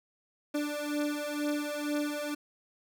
30% pulse beating tone pair, 293.7 / 295.8 Hz, D4 / D4, 0 / +13 cents, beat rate 2.1 Hz, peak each -31 dBFS, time 0.54-2.35 s, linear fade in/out 10 ms, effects none

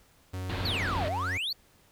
45% pulse tone with pitch glide, 92.5 to 91.49 Hz, F#2 to F#2, 0 to -19 cents, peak -33 dBFS, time 0.33-1.38 s, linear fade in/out 10 ms, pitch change -19 cents, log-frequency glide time 0.71-1.06 s
pink low-pass noise, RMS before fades -35 dBFS, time 0.49-1.09 s, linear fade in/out 10 ms, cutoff 4400 Hz, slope 48 dB/octave
triangle exponential two-way sweep, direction down then up, 4665 to 576 to 4665 Hz, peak -28 dBFS, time 0.65-1.53 s, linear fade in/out 5 ms, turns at 1.07 s
effects pink hiss -62 dBFS RMS until 1.91 s

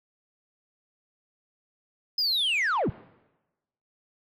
sine linear sweep, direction down, 5120 to 65.41 Hz, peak -20 dBFS, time 2.18-2.9 s, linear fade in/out 5 ms, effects noise-tail reverb RT60 1.0 s tail -23 dB re dry + tanh soft clip ceiling -22 dBFS

